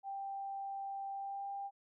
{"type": "tone with pitch glide", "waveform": "sine", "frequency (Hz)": [787, 795.2], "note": ["G5", "G5"], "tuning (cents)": [7, 25], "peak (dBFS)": -39, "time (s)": [0.03, 1.71], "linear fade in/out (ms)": 50, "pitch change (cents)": 18, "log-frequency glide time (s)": [1.14, 1.46], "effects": []}